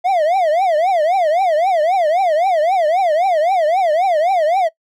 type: tone with vibrato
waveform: triangle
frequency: 685 Hz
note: F5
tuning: 34 cents flat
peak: -10 dBFS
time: 0.04-4.69 s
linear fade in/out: 20 ms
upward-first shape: triangle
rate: 3.8 Hz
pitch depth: 270 cents each way
effects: noise-tail reverb RT60 0.1 s tail -20 dB re dry